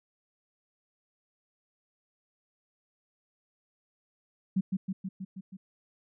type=tone with echo; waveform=sine; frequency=190 Hz; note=F#3; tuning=46 cents sharp; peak=-23 dBFS; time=4.56-4.61 s; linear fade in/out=10 ms; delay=160 ms; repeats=6; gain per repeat=-3 dB; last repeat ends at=5.57 s; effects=none